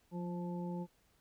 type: harmonic tone with a mistuned harmonic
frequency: 174.61 Hz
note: F3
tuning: in tune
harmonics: 1 / 2 / 3 / 5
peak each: -38 / -46 / -49 / -49 dBFS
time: 0.11-0.87 s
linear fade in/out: 50 ms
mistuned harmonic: 1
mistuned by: +20 cents
effects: pink hiss -72 dBFS RMS until 1.2 s